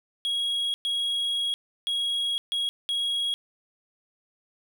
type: tone bursts at uneven times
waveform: triangle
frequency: 3308 Hz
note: G#7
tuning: 8 cents flat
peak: -23 dBFS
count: 5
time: 0.25-0.74 / 0.85-1.54 / 1.87-2.38 / 2.52-2.69 / 2.89-3.34 s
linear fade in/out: 0 ms
effects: none